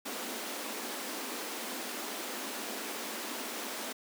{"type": "high-pass noise", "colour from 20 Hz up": "pink", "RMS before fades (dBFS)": -39, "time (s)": [0.05, 3.93], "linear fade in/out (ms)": 10, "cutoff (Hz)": 210, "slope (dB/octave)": 96, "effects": []}